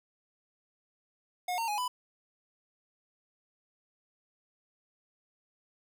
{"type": "tone with pitch steps", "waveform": "square", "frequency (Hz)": [722, 915, 834, 996], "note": ["F#5", "A#5", "G#5", "B5"], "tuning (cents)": [-43, -32, 7, 14], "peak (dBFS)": -31, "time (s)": [1.48, 1.88], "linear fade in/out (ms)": 5, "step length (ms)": 100, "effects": []}